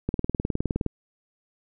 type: click train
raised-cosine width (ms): 3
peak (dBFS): -12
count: 16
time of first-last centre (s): 0.09-0.863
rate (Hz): 19.4
effects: none